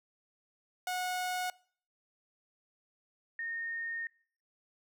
sawtooth / sine tone pair in turn, 730 / 1839.5 Hz, F#5 / A#6, -24 / -24 cents, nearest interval octave + major third, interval 1600 cents, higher second, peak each -29 / -35 dBFS, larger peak first, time 0.87-1.5 / 3.39-4.07 s, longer second, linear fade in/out 2 ms, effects noise-tail reverb RT60 0.5 s tail -23 dB re dry

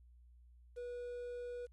triangle tone with quantisation, 486.6 Hz, B4, 26 cents flat, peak -40 dBFS, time 0.76-1.67 s, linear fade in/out 20 ms, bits 11, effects added 60 Hz sine -59 dBFS peak until 1.72 s + resampled to 24000 Hz

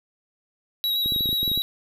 square tone with vibrato, 3860 Hz, B7, 40 cents flat, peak -22 dBFS, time 0.84-1.62 s, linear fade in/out 0 ms, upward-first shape square, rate 8.4 Hz, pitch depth 18 cents each way
clicks, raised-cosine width 3 ms, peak -20 dBFS, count 11, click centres 1.06 / 1.122 / 1.162 / 1.208 / 1.258 / 1.291 / 1.329 / 1.43 / 1.478 / 1.516 / 1.576 s
effects none

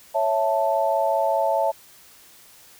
sine chord, A major, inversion first, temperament equal, 554.4 / 659.3 / 880 Hz, C#5 / E5 / A5, 0 / 0 / 0 cents, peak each -24 / -22 / -23 dBFS, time 0.14-1.72 s, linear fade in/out 20 ms, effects white hiss -50 dBFS RMS until 2.79 s

